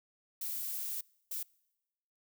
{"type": "noise bursts at uneven times", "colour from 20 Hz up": "violet", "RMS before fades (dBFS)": -38, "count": 2, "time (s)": [[0.41, 1.01], [1.31, 1.43]], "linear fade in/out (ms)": 5, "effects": ["noise-tail reverb RT60 1.0 s tail -26 dB re dry"]}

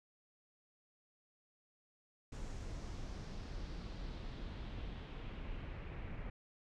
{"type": "noise with low-pass filter sweep", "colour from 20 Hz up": "brown", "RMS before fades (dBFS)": -45, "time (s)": [2.32, 6.3], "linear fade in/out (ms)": 5, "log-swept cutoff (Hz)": [7300, 2200], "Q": 2.1, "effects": []}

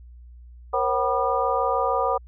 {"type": "tone cluster", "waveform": "sine", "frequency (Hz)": [472.6, 539, 757, 976, 1209], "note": ["A#4", "C#5", "F#5", "B5", "D6"], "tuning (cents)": [24, -49, 39, -21, 50], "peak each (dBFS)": [-27, -26, -26, -27, -26], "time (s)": [0.73, 2.18], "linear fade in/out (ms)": 10, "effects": ["added 60 Hz sine -42 dBFS peak until 2.27 s"]}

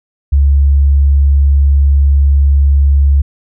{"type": "tone", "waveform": "sine", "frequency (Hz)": 70, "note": "C#2", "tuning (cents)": 18, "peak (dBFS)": -5, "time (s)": [0.32, 3.22], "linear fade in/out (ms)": 10, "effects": []}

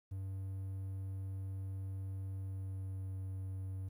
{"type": "tone with pitch glide", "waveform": "triangle", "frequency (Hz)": [96, 94.95], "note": ["G2", "F#2"], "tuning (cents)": [-36, 45], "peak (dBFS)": -37, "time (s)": [0.11, 3.89], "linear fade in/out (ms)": 10, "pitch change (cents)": -19, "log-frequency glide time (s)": [2.37, 3.15], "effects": ["12-bit"]}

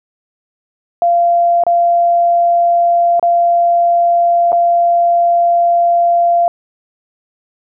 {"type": "tone with dropouts", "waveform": "sine", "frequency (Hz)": 690, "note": "F5", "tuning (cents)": -21, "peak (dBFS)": -8, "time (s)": [1.02, 6.48], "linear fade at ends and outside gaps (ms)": 1, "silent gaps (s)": [[1.637, 1.666], [3.196, 3.227], [4.52, 4.528]], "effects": []}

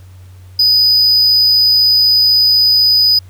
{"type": "tone", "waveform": "triangle", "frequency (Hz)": 4978, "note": "D#8", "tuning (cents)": 0, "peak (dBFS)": -6, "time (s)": [0.59, 3.19], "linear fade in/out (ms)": 5, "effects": ["added 92 Hz sine -34 dBFS peak until 3.29 s", "pink hiss -50 dBFS RMS until 3.29 s"]}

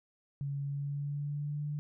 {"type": "tone with pitch glide", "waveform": "sine", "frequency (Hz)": [140.6, 147.68], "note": ["C#3", "D3"], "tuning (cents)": [25, 10], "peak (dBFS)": -33, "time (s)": [0.41, 1.79], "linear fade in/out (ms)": 0, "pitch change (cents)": 85, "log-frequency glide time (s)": [0.63, 1.64], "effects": []}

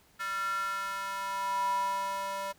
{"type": "tone with high-pass filter sweep", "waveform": "square", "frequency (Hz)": 196, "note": "G3", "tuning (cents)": 0, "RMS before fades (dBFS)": -33, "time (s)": [0.19, 2.53], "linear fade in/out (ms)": 20, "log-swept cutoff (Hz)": [1500, 770], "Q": 7.7, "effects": ["pink hiss -63 dBFS RMS until 2.58 s"]}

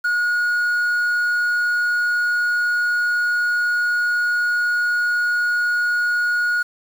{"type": "tone with quantisation", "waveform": "triangle", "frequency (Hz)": 1446, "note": "F#6", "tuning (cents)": -40, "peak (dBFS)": -15, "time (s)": [0.04, 6.63], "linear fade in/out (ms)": 10, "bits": 7, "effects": []}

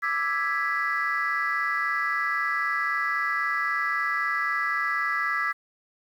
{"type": "chord", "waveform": "sine", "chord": "E dominant seventh", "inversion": "third", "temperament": "equal", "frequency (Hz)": [1174.7, 1318.5, 1661.2, 1975.5], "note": ["D6", "E6", "G#6", "B6"], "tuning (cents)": [0, 0, 0, 0], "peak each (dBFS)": [-30, -29, -28, -27], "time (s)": [0.02, 5.53], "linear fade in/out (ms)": 20, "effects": ["tanh soft clip ceiling -17 dBFS", "9-bit"]}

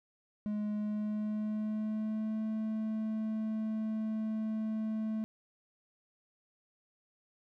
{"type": "tone with pitch glide", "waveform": "triangle", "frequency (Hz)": [210, 218.4], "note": ["G#3", "A3"], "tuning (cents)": [19, -13], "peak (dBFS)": -30, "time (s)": [0.46, 5.24], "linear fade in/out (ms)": 0, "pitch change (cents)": 68, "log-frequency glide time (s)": [0.75, 2.44], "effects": []}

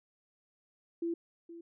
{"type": "tone with echo", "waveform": "sine", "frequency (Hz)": 337.2, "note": "E4", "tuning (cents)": 39, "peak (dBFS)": -31, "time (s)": [1.02, 1.14], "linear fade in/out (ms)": 5, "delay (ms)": 470, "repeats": 1, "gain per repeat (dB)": -14, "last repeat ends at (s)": 1.61, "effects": []}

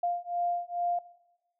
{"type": "beating tone pair", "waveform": "sine", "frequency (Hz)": [698.5, 700.8], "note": ["F5", "F5"], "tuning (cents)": [0, 6], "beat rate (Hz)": 2.3, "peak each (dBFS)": -31, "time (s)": [0.03, 0.99], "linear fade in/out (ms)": 5, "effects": ["noise-tail reverb RT60 1.0 s tail -19 dB re dry"]}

